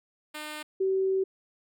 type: tone pair in turn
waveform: 5% pulse / sine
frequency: 303.4 / 382.3 Hz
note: D#4 / G4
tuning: -44 / -43 cents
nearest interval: major third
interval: 401 cents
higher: second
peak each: -25 / -23 dBFS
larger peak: second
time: 0.34-0.63 / 0.8-1.24 s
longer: second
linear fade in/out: 10 ms
effects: none